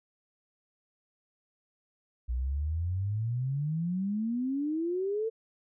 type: exponential sweep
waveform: sine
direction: up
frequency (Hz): 58.7 to 457.6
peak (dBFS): -28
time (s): 2.28-5.3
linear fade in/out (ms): 20
effects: none